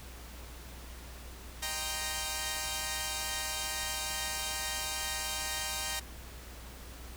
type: chord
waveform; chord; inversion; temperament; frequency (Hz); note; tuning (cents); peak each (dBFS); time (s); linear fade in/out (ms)
5% pulse; C minor seventh; first; equal; 622.3 / 784 / 932.3 / 1046.5; Eb5 / G5 / Bb5 / C6; 0 / 0 / 0 / 0; -30 / -26 / -26 / -31; 1.62-6; 10
effects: added 60 Hz sine -46 dBFS peak until 7.16 s + pink hiss -50 dBFS RMS until 7.16 s